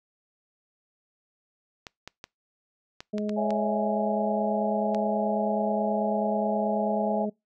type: clicks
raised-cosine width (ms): 0.2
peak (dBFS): -21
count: 8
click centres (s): 1.868 / 2.076 / 2.241 / 3.005 / 3.182 / 3.294 / 3.506 / 4.947
type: harmonic tone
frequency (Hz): 210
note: G#3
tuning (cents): +19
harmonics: 1 / 2 / 3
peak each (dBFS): -28 / -33 / -35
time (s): 3.13-7.3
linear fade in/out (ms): 10
type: chord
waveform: sine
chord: C# minor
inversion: none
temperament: equal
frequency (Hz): 554.4 / 659.3 / 830.6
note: C#5 / E5 / G#5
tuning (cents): 0 / 0 / 0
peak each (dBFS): -32 / -28 / -31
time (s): 3.36-7.26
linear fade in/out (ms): 20
effects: noise-tail reverb RT60 0.2 s tail -25 dB re dry